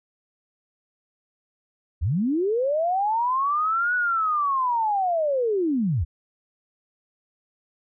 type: linear two-way sweep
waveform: sine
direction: up then down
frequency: 63.5 to 1483 to 63.5 Hz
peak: -20 dBFS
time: 2.01-6.05 s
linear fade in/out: 20 ms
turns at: 3.95 s
effects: none